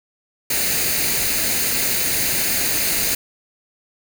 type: noise with comb filter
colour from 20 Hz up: white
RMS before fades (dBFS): -20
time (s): 0.5-3.15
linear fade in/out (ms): 5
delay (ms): 0.45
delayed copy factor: +0.55
effects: none